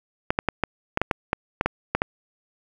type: clicks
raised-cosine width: 0.5 ms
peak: -5 dBFS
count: 12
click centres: 0.305 / 0.389 / 0.487 / 0.637 / 0.974 / 1.016 / 1.112 / 1.331 / 1.611 / 1.66 / 1.95 / 2.019 s
effects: 7-bit